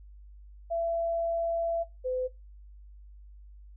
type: tone pair in turn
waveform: sine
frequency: 671 / 509.3 Hz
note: E5 / C5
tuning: +31 / -47 cents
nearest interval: perfect fourth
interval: 478 cents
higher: first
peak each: -27 / -28 dBFS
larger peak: first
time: 0.7-1.84 / 2.04-2.28 s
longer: first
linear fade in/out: 20 ms
effects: noise-tail reverb RT60 0.2 s tail -17 dB re dry + added 50 Hz sine -47 dBFS peak until 3.76 s